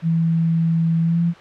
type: tone with pitch glide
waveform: sine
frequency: 164.81 to 169.84 Hz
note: E3 to F3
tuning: 0 to -48 cents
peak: -15 dBFS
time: 0.02-1.34 s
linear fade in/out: 50 ms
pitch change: +52 cents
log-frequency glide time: 1.02-1.22 s
effects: white hiss -41 dBFS RMS until 1.4 s + low-pass 2000 Hz 12 dB/octave